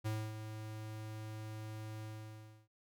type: tone with ADSR envelope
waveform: square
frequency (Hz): 108.6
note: A2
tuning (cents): -22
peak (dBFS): -35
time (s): 0.04-2.68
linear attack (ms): 23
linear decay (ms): 260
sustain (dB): -9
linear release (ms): 650
effects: none